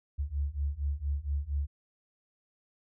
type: beating tone pair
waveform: sine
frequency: 69.3 / 73.6 Hz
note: C#2 / D2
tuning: 0 / +4 cents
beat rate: 4.3 Hz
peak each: -33 / -32 dBFS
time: 0.18-1.67 s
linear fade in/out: 20 ms
effects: none